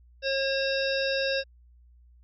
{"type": "harmonic tone", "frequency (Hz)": 541, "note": "C#5", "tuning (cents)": -42, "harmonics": [1, 3, 5, 7, 9, 10], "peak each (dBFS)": [-27, -32, -34, -35, -37, -37], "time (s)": [0.22, 1.44], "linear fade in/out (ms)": 50, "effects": ["added 60 Hz sine -53 dBFS peak until 2.23 s"]}